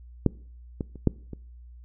clicks, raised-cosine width 3 ms, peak -6 / -16 / -29 / -6 / -23 dBFS, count 5, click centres 0.263 / 0.808 / 0.957 / 1.073 / 1.333 s, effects noise-tail reverb RT60 0.5 s tail -23 dB re dry + added 60 Hz sine -44 dBFS peak until 1.84 s

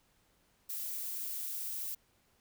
violet noise, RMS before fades -39 dBFS, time 0.69-1.95 s, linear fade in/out 10 ms, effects pink hiss -71 dBFS RMS until 2.4 s

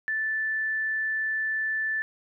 sine tone, 1757 Hz, A6, 3 cents flat, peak -25 dBFS, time 0.08-2.02 s, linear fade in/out 0 ms, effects none

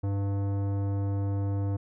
sine tone with tanh clipping, 99.4 Hz, G2, 25 cents sharp, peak -28 dBFS, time 0.03-1.77 s, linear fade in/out 10 ms, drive 16 dB, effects none

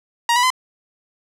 sawtooth tone with pitch steps, 942 / 981.4 / 1022.5 Hz, A#5 / B5 / C6, +18 / -11 / -40 cents, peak -10 dBFS, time 0.29-0.503 s, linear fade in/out 2 ms, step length 71 ms, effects low-pass 10000 Hz 12 dB/octave

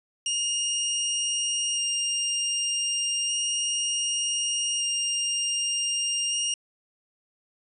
20% pulse tone with vibrato, 2825 Hz, F7, 19 cents sharp, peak -19 dBFS, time 0.26-6.54 s, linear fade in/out 2 ms, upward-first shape square, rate 0.33 Hz, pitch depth 9 cents each way, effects resampled to 22050 Hz

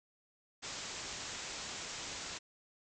white low-pass noise, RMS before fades -44 dBFS, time 0.62-2.39 s, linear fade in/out 20 ms, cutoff 7700 Hz, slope 96 dB/octave, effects none

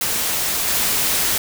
white noise with level steps, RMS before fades -21 / -19 dBFS, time 0.01-1.38 s, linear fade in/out 2 ms, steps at 0.67 s, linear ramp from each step 10 ms, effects none

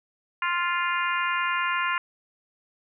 harmonic tone, 349.2 Hz, F4, in tune, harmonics 3 / 4 / 5 / 6 / 7 / 8, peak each -27 / -29 / -31 / -33 / -34 / -35 dBFS, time 0.42-1.98 s, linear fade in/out 2 ms, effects none

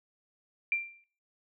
sine tone with exponential decay, 2365 Hz, D7, 12 cents sharp, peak -23 dBFS, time 0.72-1.04 s, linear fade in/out 1 ms, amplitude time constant 68 ms, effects noise-tail reverb RT60 0.5 s tail -22 dB re dry

